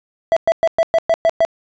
triangle tone bursts, 660 Hz, E5, 2 cents sharp, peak -8 dBFS, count 8, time 0.32-1.45 s, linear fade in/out 0 ms, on 45 ms, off 110 ms, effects resampled to 16000 Hz + 8-bit

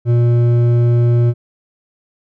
sine tone with hard clipping, 119.4 Hz, A#2, 42 cents sharp, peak -11 dBFS, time 0.05-1.34 s, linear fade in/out 50 ms, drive 8 dB, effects none

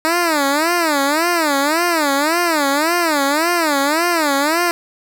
10% pulse tone with vibrato, 311 Hz, D#4, 1 cent flat, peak -6 dBFS, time 0.05-4.71 s, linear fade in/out 0 ms, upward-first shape sine, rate 1.8 Hz, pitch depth 210 cents each way, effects none

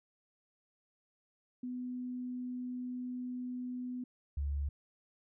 sine tone pair in turn, 249.5 / 71.18 Hz, B3 / C#2, +18 / +46 cents, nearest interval octave + minor seventh, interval 2172 cents, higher first, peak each -37 / -32 dBFS, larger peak second, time 1.63-4.04 / 4.37-4.69 s, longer first, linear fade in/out 5 ms, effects none

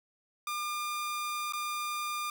sawtooth tone with dropouts, 1203 Hz, D6, 41 cents sharp, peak -29 dBFS, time 0.47-2.3 s, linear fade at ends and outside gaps 2 ms, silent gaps 1.524-1.534 s, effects 10-bit

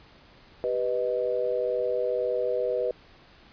sine chord, G augmented, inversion none, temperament equal, 392 / 493.9 / 622.3 Hz, G4 / B4 / D#5, 0 / 0 / 0 cents, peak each -32 / -26 / -30 dBFS, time 0.64-2.91 s, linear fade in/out 0 ms, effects pink hiss -54 dBFS RMS until 3.52 s + resampled to 11025 Hz

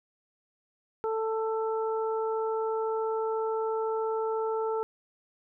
harmonic tone, 443 Hz, A4, 12 cents sharp, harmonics 1 / 2 / 3, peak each -28 / -34 / -38 dBFS, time 1.04-4.83 s, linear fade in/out 0 ms, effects none

